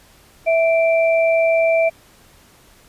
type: tone pair together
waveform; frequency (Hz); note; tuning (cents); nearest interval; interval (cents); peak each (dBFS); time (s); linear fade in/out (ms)
sine; 656.9 / 2349; E5 / D7; -6 / 0; octave + minor seventh; 2206; -13 / -22; 0.46-1.9; 20
effects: pink hiss -50 dBFS RMS until 2.88 s + resampled to 32000 Hz